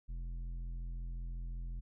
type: tone with tanh clipping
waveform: sine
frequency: 42.73 Hz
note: F1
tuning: 37 cents flat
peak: -40 dBFS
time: 0.08-1.81 s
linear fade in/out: 20 ms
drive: 9 dB
effects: none